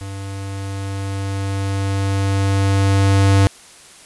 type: tone with level ramp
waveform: square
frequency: 98 Hz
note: G2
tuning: in tune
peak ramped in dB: -28 to -10 dBFS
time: 0.01-3.47 s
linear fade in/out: 0 ms
effects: white hiss -43 dBFS RMS until 4.05 s + resampled to 24000 Hz